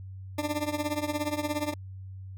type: tone with tremolo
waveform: 20% pulse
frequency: 297.6 Hz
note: D4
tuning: 23 cents sharp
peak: -20 dBFS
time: 0.38-1.74 s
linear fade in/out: 5 ms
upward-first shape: triangle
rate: 17 Hz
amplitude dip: 90%
effects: added 95 Hz sine -39 dBFS peak until 2.37 s